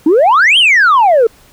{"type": "exponential two-way sweep", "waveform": "sine", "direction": "up then down", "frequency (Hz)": [290, 3261, 430.5], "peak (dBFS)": -3, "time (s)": [0.06, 1.27], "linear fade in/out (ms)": 5, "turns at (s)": 0.58, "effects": ["tanh soft clip ceiling -3 dBFS", "pink hiss -45 dBFS RMS until 1.52 s"]}